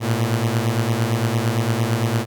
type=beating tone pair; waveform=sawtooth; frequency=110 / 118.8 Hz; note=A2 / A#2; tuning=0 / +33 cents; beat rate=8.8 Hz; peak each=-17 dBFS; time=0-2.26 s; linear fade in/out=50 ms; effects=none